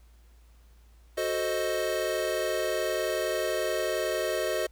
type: chord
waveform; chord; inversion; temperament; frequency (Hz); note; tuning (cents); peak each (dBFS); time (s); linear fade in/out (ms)
square; F# diminished seventh; none; equal with one note detuned; 368.9 / 440 / 523.3 / 622.3; F#4 / A4 / C5 / Eb5; -5 / 0 / 0 / 0; -34 / -35 / -34 / -31; 1.17-4.67; 10
effects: added 57 Hz sine -53 dBFS peak until 4.71 s + pink hiss -66 dBFS RMS until 4.71 s